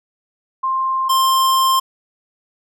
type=tone pair in turn; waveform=sine / square; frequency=1054 / 1054 Hz; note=C6 / C6; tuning=+12 / +12 cents; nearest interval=unison; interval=0 cents; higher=neither; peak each=-16 / -13 dBFS; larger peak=second; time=0.63-1.09 / 1.09-1.8 s; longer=second; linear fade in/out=10 ms; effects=none